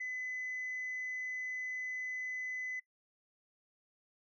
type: tone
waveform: sine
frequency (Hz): 2014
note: B6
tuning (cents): +33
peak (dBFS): -36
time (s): 0-2.8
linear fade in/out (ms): 10
effects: noise-tail reverb RT60 0.1 s tail -19 dB re dry + tanh soft clip ceiling -34 dBFS